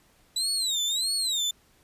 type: tone with vibrato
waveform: 30% pulse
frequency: 3919 Hz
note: B7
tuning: 14 cents flat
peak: -22 dBFS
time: 0.36-1.51 s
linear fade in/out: 5 ms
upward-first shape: sine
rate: 1.6 Hz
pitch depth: 190 cents each way
effects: pink hiss -62 dBFS RMS until 1.83 s + resampled to 32000 Hz